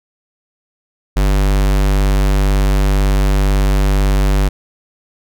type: tone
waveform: square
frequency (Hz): 49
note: G1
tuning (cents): 0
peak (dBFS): -11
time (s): 1.16-4.49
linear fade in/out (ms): 10
effects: none